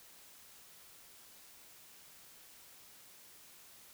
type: silence
effects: white hiss -58 dBFS RMS until 3.93 s